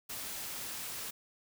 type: noise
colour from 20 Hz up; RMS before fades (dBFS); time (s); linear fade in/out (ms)
white; -41; 0.09-1.11; 10
effects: none